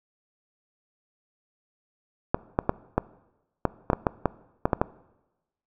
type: clicks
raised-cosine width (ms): 1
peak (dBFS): -6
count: 12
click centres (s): 2.345 / 2.589 / 2.694 / 2.98 / 3.653 / 3.901 / 3.932 / 4.068 / 4.257 / 4.655 / 4.732 / 4.815
effects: noise-tail reverb RT60 1.0 s tail -20 dB re dry